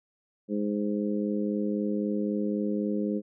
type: harmonic tone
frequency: 103.83 Hz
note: G#2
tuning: in tune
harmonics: 2 / 3 / 4 / 5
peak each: -28 / -32 / -34 / -36 dBFS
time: 0.48-3.22 s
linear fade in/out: 50 ms
effects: none